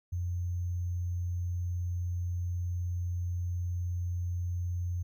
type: tone with sample-and-hold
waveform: sine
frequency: 88.1 Hz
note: F2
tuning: 16 cents sharp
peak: -30 dBFS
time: 0.12-5.03 s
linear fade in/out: 10 ms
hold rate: 6300 Hz
effects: none